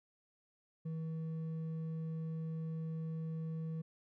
sine tone with hard clipping, 160.8 Hz, E3, 43 cents flat, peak -39 dBFS, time 0.85-3.82 s, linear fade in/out 10 ms, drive 4 dB, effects none

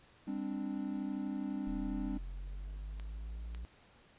triangle chord, G suspended fourth, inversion none, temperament equal with one note detuned, 200.3 / 261.6 / 293.7 Hz, G3 / C4 / D4, +38 / 0 / 0 cents, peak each -38 dBFS, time 0.27-2.18 s, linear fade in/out 10 ms
triangle linear sweep, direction up, 38.89 to 58.27 Hz, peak -38 dBFS, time 1.67-3.65 s, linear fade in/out 0 ms
clicks, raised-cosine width 0.2 ms, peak -33 dBFS, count 2, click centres 2.998 / 3.548 s
effects pink hiss -63 dBFS RMS until 4.18 s + resampled to 8000 Hz

